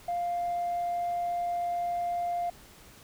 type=tone with tanh clipping; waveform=triangle; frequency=699 Hz; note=F5; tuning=1 cent sharp; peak=-28 dBFS; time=0.08-2.5 s; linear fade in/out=5 ms; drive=5 dB; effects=pink hiss -53 dBFS RMS until 3.03 s